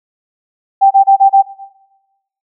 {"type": "tone bursts", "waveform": "sine", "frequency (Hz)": 784, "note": "G5", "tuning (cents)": 0, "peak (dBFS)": -3, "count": 5, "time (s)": [0.81, 1.425], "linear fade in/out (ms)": 20, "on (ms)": 99, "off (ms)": 30, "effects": ["noise-tail reverb RT60 1.0 s tail -17 dB re dry"]}